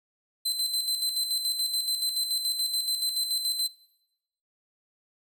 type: tone with tremolo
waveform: sawtooth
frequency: 4064 Hz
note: B7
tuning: 49 cents sharp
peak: -22 dBFS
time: 0.45-3.68 s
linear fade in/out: 10 ms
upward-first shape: square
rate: 7 Hz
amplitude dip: 55%
effects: noise-tail reverb RT60 0.9 s tail -21 dB re dry